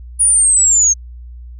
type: linear sweep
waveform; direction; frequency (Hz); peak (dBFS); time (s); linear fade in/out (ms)
sine; down; 9750 to 6370; -8; 0.19-0.94; 20
effects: added 60 Hz sine -30 dBFS peak until 1.59 s